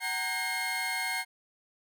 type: tone cluster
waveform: 35% pulse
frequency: 752 / 929 / 1609 / 2141 Hz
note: F#5 / A#5 / G6 / C7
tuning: +28 / -6 / +45 / +39 cents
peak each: -37 / -37 / -37 / -30 dBFS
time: 0-1.25 s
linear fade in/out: 50 ms
effects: none